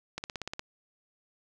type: click train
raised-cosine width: 0.2 ms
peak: -18 dBFS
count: 8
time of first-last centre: 0.18-0.594 s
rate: 16.9 Hz
effects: none